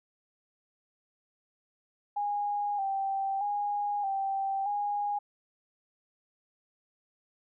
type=tone with vibrato; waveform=sine; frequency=801 Hz; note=G5; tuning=37 cents sharp; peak=-28 dBFS; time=2.16-5.19 s; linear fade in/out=10 ms; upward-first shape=square; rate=0.8 Hz; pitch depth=43 cents each way; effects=none